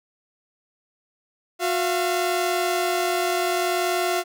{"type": "tone pair together", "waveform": "sawtooth", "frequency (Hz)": [361.9, 683.2], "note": ["F#4", "F5"], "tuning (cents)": [-38, -38], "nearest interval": "major seventh", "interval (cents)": 1100, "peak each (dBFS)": -20, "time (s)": [1.59, 4.24], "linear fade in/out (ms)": 50, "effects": []}